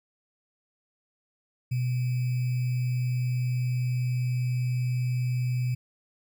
sine tone with sample-and-hold, 124.9 Hz, B2, 20 cents sharp, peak -24 dBFS, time 1.71-5.75 s, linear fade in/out 10 ms, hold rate 2450 Hz, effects none

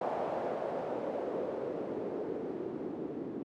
white noise with low-pass filter sweep, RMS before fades -36 dBFS, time 0.01-3.43 s, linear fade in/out 5 ms, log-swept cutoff 690 to 310 Hz, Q 2.5, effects high-pass 200 Hz 12 dB/octave

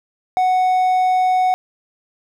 triangle tone, 740 Hz, F#5, in tune, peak -11 dBFS, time 0.37-1.54 s, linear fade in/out 0 ms, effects none

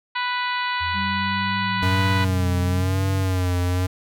harmonic tone, 493.9 Hz, B4, in tune, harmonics 2 / 3 / 4 / 5 / 6 / 7 / 8 / 9, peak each -25 / -29 / -29 / -33 / -34 / -38 / -34 / -40 dBFS, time 0.15-2.25 s, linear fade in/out 10 ms
sine linear sweep, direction up, 83 to 141.9 Hz, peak -30 dBFS, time 0.8-3.24 s, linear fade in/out 20 ms
sine tone with pitch glide, 194 to 187.18 Hz, G3 to F#3, -18 to +20 cents, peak -27 dBFS, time 0.93-2.85 s, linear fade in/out 50 ms, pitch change -62 cents, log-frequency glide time 1.6-1.79 s
square tone with vibrato, 92.5 Hz, F#2, in tune, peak -20 dBFS, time 1.82-3.87 s, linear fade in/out 10 ms, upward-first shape sine, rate 0.98 Hz, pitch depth 66 cents each way
effects none

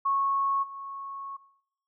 sine tone with level steps, 1100 Hz, C#6, 14 cents flat, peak -23 / -35 dBFS, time 0.05-1.37 s, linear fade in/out 10 ms, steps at 0.62 s, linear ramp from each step 20 ms, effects noise-tail reverb RT60 0.8 s tail -20 dB re dry

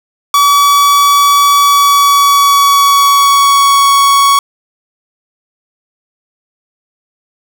45% pulse tone with pitch glide, 1141 to 1116.9 Hz, C#6 to C#6, +50 to +13 cents, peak -5 dBFS, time 0.34-4.39 s, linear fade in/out 2 ms, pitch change -37 cents, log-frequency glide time 1.59-3.91 s, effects none

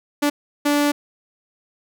sawtooth tone bursts at uneven times, 290.8 Hz, D4, 17 cents flat, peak -12 dBFS, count 2, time 0.22-0.3 / 0.65-0.92 s, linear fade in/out 10 ms, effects none

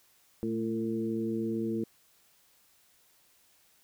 harmonic tone with a mistuned harmonic, 113.2 Hz, A2, 50 cents sharp, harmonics 1 / 2 / 3 / 4, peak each -42 / -32 / -33 / -38 dBFS, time 0.43-1.84 s, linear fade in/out 0 ms, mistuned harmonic 2, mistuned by -33 cents, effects white hiss -65 dBFS RMS until 3.83 s

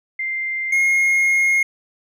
sine / triangle tone pair in turn, 2093 / 2147 Hz, C7 / C7, 0 / +44 cents, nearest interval unison, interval 44 cents, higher second, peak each -21 / -12 dBFS, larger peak second, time 0.19-0.72 / 0.72-1.63 s, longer second, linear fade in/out 5 ms, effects none

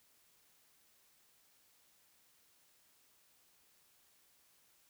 silence, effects white hiss -70 dBFS RMS until 4.89 s

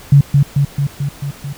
sine tone with echo, 141.2 Hz, C#3, 32 cents sharp, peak -3 dBFS, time 0.12-0.21 s, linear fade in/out 5 ms, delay 220 ms, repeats 6, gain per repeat -3 dB, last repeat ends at 1.53 s, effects pink hiss -38 dBFS RMS until 1.57 s

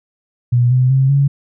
sine tone with pitch steps, 121.7 / 127.46 / 133.48 / 139.8 Hz, B2 / C3 / C3 / C#3, -25 / -45 / +35 / +15 cents, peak -9 dBFS, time 0.52-1.28 s, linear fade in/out 10 ms, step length 190 ms, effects none

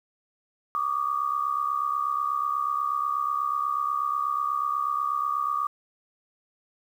sine tone pair together, 1147.8 / 1216 Hz, D6 / D#6, -40 / -40 cents, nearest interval minor second, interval 100 cents, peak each -27 dBFS, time 0.75-5.67 s, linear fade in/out 0 ms, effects 9-bit

